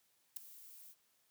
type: noise with ADSR envelope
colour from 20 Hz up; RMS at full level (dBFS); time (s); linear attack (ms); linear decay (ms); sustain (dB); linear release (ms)
violet; -37; 0.36-0.95; 9; 3; -19; 48
effects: white hiss -75 dBFS RMS until 1.3 s + high-pass 80 Hz 12 dB/octave